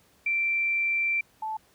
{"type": "tone pair in turn", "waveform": "sine", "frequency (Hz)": [2349, 873.3], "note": ["D7", "A5"], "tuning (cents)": [0, -13], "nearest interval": "octave + perfect fourth", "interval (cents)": 1713, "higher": "first", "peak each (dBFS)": [-23, -29], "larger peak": "first", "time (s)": [[0.26, 1.21], [1.42, 1.57]], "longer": "first", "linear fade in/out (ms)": 5, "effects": ["pink hiss -62 dBFS RMS until 1.74 s", "high-pass 60 Hz 12 dB/octave"]}